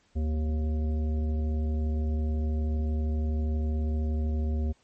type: harmonic tone with a mistuned harmonic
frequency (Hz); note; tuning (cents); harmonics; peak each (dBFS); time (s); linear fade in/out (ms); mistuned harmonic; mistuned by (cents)
77.78; D#2; 0; 1 / 3 / 5 / 7 / 9; -25 / -35 / -42 / -47 / -51; 0.15-4.73; 20; 1; -95
effects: pink hiss -66 dBFS RMS until 4.83 s + MP3 32 kbps

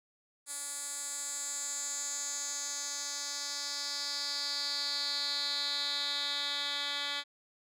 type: tone with band-pass filter sweep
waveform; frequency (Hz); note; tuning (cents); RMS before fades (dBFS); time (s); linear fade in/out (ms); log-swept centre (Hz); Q
10% pulse; 286.1; D4; -45; -36; 0.46-7.24; 50; 8900 to 3200; 4.4
effects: none

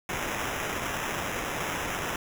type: noise with sample-and-hold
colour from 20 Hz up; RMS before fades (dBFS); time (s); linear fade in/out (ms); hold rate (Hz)
white; -32; 0.09-2.16; 2; 4410
effects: none

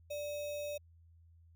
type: tone with sample-and-hold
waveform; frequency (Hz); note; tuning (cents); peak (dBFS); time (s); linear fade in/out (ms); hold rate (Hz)
sine; 587.3; D5; 0; -37; 0.1-0.78; 10; 3150
effects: added 83 Hz sine -59 dBFS peak until 1.55 s

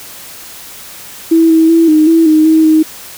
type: tone with pitch steps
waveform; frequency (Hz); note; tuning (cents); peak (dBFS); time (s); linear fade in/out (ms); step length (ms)
sine; 327.6 / 322.5 / 330.5 / 309.1 / 328 / 310.9 / 318 / 313.8; E4 / E4 / E4 / D#4 / E4 / D#4 / D#4 / D#4; -11 / -38 / +5 / -11 / -9 / -1 / +38 / +15; -4; 1.31-2.83; 10; 190
effects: white hiss -31 dBFS RMS until 3.17 s

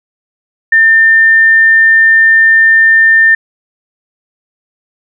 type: tone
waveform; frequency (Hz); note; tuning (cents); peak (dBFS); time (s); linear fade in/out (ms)
sine; 1800; A6; +39; -3; 0.72-3.35; 5
effects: none

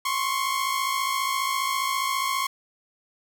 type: tone pair together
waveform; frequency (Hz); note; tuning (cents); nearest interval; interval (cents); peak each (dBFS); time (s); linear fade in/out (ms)
sawtooth; 1051.2 / 1106; C6 / C#6; +8 / -4; minor second; 88; -23; 0.05-2.47; 5
effects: none

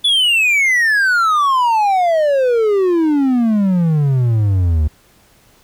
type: exponential sweep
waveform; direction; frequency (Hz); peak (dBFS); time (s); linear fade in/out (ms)
triangle; down; 3481 to 73.42; -9; 0.04-4.88; 10
effects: pink hiss -51 dBFS RMS until 5.63 s

